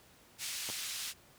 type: band-pass noise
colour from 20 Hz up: pink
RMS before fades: -40 dBFS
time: 0.38-1.14 s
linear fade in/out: 50 ms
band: 2900 to 11000 Hz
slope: 12 dB/octave
type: clicks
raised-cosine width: 1 ms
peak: -30 dBFS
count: 2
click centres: 0.69 / 0.7 s
effects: pink hiss -61 dBFS RMS until 1.38 s + high-pass 60 Hz 12 dB/octave